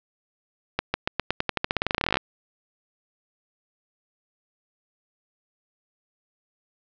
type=accelerating click train; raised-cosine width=0.3 ms; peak=-6 dBFS; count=25; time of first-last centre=0.79-2.17 s; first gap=150 ms; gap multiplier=0.9; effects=low-pass 5000 Hz 12 dB/octave